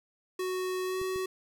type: tone with pitch glide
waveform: square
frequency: 370 to 374.7 Hz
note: F#4 to F#4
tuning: 0 to +22 cents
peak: -31 dBFS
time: 0.39-1.26 s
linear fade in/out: 5 ms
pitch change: +22 cents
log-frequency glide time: 0.84-0.99 s
type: clicks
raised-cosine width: 5 ms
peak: -34 dBFS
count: 2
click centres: 1.015 / 1.16 s
effects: 10-bit